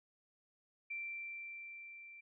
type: tone with level ramp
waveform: sine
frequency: 2350 Hz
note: D7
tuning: 1 cent sharp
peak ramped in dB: -39 to -52 dBFS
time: 0.9-2.21 s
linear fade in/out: 10 ms
effects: none